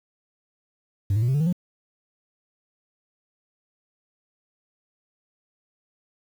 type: tone with pitch steps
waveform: sine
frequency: 98.6 / 108.77 / 120 / 132.38 / 146.04 / 161.1 / 177.73 Hz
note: G2 / A2 / B2 / C3 / D3 / E3 / F3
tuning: +11 / -19 / -49 / +21 / -9 / -39 / +31 cents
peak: -16 dBFS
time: 1.1-1.527 s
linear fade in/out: 5 ms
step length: 61 ms
effects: tanh soft clip ceiling -18 dBFS + 8-bit